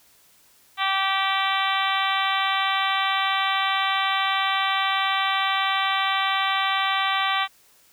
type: harmonic tone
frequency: 387.7 Hz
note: G4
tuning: 19 cents flat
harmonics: 2 / 3 / 4 / 5 / 6 / 7 / 8 / 9 / 10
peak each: -27 / -25 / -31 / -29 / -30 / -34 / -31 / -31 / -34 dBFS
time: 0.77-7.48 s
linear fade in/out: 50 ms
effects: white hiss -57 dBFS RMS until 7.92 s